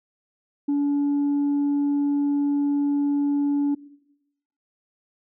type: tone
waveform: sine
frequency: 286.2 Hz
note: D4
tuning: 45 cents flat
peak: -17 dBFS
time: 0.68-3.75 s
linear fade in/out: 10 ms
effects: noise-tail reverb RT60 0.9 s tail -21 dB re dry + tanh soft clip ceiling -18 dBFS